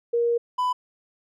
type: tone pair in turn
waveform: sine / triangle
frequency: 471.2 / 998.4 Hz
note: A#4 / B5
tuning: +19 / +19 cents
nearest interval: octave + minor second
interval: 1300 cents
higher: second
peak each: -19 dBFS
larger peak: neither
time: 0.13-0.38 / 0.58-0.73 s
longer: first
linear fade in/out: 10 ms
effects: none